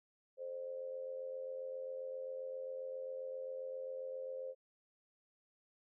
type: tone with amplitude modulation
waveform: sine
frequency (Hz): 523.3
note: C5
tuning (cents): 0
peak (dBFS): -38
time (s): 0.37-4.55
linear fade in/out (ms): 50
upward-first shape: sine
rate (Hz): 87.5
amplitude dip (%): 65
effects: none